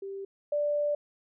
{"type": "tone pair in turn", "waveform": "sine", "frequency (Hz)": [392, 587.3], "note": ["G4", "D5"], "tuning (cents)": [0, 0], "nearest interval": "perfect fifth", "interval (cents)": 700, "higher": "second", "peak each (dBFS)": [-35, -25], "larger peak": "second", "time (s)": [[0.02, 0.25], [0.52, 0.95]], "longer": "second", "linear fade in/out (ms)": 5, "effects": []}